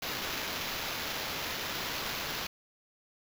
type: noise with sample-and-hold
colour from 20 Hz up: violet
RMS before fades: -36 dBFS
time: 0.02-2.47 s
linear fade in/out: 5 ms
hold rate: 8820 Hz
effects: none